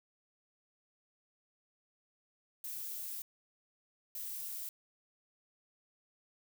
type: noise bursts at uneven times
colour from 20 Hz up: violet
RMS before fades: -42 dBFS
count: 2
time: 2.64-3.22 / 4.15-4.69 s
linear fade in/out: 2 ms
effects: none